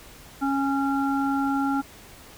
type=harmonic tone; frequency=275.3 Hz; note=C#4; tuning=12 cents flat; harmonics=1 / 3 / 5; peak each=-23 / -28 / -30 dBFS; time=0.41-1.82 s; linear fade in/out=20 ms; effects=pink hiss -47 dBFS RMS until 2.37 s